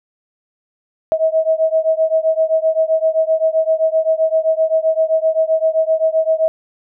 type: beating tone pair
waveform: sine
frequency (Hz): 637 / 644.7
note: D#5 / E5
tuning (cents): +41 / -39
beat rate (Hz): 7.7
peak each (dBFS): -15 / -16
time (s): 1.12-6.48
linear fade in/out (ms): 0
effects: none